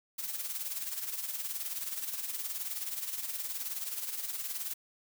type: noise with tremolo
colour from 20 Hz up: blue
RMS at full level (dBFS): -35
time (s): 0.18-4.74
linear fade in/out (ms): 10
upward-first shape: sine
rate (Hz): 19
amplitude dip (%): 60
effects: none